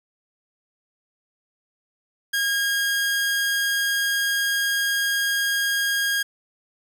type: tone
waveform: sawtooth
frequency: 1628 Hz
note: G#6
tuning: 35 cents flat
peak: -17 dBFS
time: 2.33-6.23 s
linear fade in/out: 10 ms
effects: 9-bit